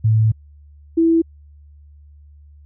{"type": "tone pair in turn", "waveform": "sine", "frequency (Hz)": [110, 329.6], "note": ["A2", "E4"], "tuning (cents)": [0, 0], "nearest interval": "octave + perfect fifth", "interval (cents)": 1900, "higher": "second", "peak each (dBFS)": -11, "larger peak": "neither", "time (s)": [[0.04, 0.32], [0.97, 1.22]], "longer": "first", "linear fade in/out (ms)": 10, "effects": ["added 73 Hz sine -42 dBFS peak until 2.65 s"]}